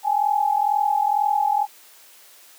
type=tone pair together; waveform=sine; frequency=809.9 / 852 Hz; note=G#5 / G#5; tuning=-44 / +44 cents; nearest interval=minor second; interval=88 cents; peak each=-20 dBFS; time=0.03-1.67 s; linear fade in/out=50 ms; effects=white hiss -49 dBFS RMS until 2.58 s + high-pass 400 Hz 12 dB/octave